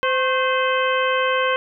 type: harmonic tone with a mistuned harmonic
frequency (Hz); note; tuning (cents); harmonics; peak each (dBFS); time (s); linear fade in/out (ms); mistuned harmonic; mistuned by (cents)
516; C5; -24; 1 / 2 / 3 / 4 / 5 / 6; -21 / -22 / -24 / -29 / -28 / -29; 0.03-1.56; 0; 2; +74
effects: none